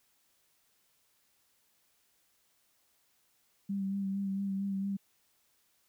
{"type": "tone with vibrato", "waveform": "sine", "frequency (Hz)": 196, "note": "G3", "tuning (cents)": 0, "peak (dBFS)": -31, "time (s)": [3.69, 4.97], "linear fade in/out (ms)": 10, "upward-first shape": "sine", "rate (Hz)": 4.4, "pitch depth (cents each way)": 26, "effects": ["white hiss -72 dBFS RMS until 5.88 s"]}